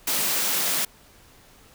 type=high-pass noise; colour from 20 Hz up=white; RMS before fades=-24 dBFS; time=0.07-0.85 s; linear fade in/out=5 ms; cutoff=140 Hz; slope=96 dB/octave; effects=pink hiss -53 dBFS RMS until 1.74 s